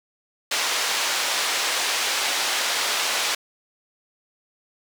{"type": "band-pass noise", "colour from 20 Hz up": "white", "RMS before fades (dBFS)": -24, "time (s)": [0.51, 3.35], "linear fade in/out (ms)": 5, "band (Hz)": [540, 5300], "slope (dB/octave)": 12, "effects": []}